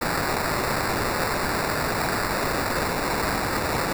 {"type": "noise with sample-and-hold", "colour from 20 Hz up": "violet", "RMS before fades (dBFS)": -25, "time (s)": [0.01, 3.93], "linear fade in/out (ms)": 5, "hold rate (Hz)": 3150, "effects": []}